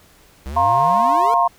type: exponential sweep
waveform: square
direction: up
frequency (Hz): 63.3 to 480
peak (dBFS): -27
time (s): 0.46-1.34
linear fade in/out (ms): 0
type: chord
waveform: sine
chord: F suspended fourth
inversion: none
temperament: equal with one note detuned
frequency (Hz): 698.5 / 932.3 / 1069.1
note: F5 / Bb5 / C6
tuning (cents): 0 / 0 / +37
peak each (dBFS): -17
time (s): 0.56-1.48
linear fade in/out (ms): 10
effects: pink hiss -51 dBFS RMS until 1.58 s